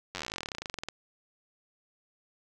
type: slowing click train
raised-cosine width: 0.2 ms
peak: -18 dBFS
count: 30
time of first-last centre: 0.15-0.886 s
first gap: 10 ms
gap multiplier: 1.06
effects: none